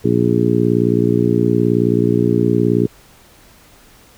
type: harmonic tone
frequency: 59 Hz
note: A#1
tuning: 22 cents sharp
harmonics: 2 / 3 / 4 / 5 / 6 / 7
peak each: -19 / -19 / -19 / -19 / -19 / -19 dBFS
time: 0.04-2.87 s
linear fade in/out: 10 ms
effects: pink hiss -47 dBFS RMS until 4.17 s